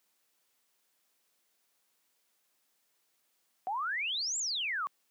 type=exponential two-way sweep; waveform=sine; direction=up then down; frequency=724 to 7700 to 1079 Hz; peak=-31 dBFS; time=3.67-4.87 s; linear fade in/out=0 ms; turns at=4.38 s; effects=white hiss -75 dBFS RMS until 5.1 s + high-pass 200 Hz 12 dB/octave